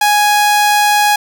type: tone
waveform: sawtooth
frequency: 831 Hz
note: G#5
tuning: 1 cent sharp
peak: -5 dBFS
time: 0.01-1.16 s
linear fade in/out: 5 ms
effects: none